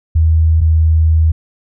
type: tone pair in turn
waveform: sine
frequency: 80.2 / 79.9 Hz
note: E2 / D#2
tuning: -47 / +47 cents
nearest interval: unison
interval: 6 cents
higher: first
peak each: -7 dBFS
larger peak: neither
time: 0.15-0.61 / 0.61-1.32 s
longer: second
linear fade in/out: 10 ms
effects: none